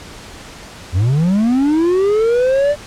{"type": "linear sweep", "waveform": "triangle", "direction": "up", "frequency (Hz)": [79.4, 596], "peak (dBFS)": -9, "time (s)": [0.92, 2.76], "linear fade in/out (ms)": 50, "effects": ["pink hiss -35 dBFS RMS until 2.86 s", "low-pass 8000 Hz 12 dB/octave"]}